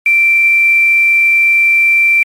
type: tone with quantisation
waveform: sine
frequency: 2349 Hz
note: D7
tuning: in tune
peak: -6 dBFS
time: 0.06-2.23 s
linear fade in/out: 2 ms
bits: 5
effects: MP3 64 kbps